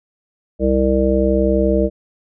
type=harmonic tone; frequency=65.8 Hz; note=C2; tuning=10 cents sharp; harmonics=1 / 3 / 5 / 7 / 9; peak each=-19 / -19 / -19 / -19 / -19 dBFS; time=0.59-1.9 s; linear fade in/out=50 ms; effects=none